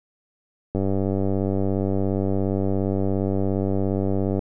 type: click train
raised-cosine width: 2 ms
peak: -11 dBFS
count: 355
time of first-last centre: 0.75-4.392 s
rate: 97.2 Hz
effects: none